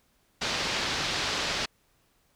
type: low-pass noise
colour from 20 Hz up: white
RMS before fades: -30 dBFS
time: 0.41-1.66 s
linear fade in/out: 10 ms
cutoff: 5100 Hz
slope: 24 dB/octave
effects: pink hiss -68 dBFS RMS until 2.35 s